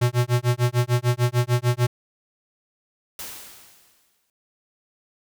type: tone with tremolo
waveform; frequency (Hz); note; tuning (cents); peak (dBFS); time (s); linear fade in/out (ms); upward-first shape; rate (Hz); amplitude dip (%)
square; 122.1; B2; -19; -16; 0.01-1.87; 10; sine; 6.7; 100
type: noise with exponential decay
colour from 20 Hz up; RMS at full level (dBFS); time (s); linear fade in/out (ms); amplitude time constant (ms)
white; -33; 3.19-4.3; 1; 240
effects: none